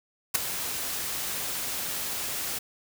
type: noise with ADSR envelope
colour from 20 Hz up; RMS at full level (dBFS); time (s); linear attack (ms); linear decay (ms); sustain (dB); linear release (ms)
white; -19; 0.34-2.59; 15; 6; -13; 10
effects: none